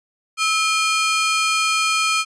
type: ring-modulated tone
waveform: sawtooth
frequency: 1864.7 Hz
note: A#6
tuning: in tune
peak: -10 dBFS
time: 0.37-2.25 s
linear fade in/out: 50 ms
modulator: 565 Hz
effects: resampled to 22050 Hz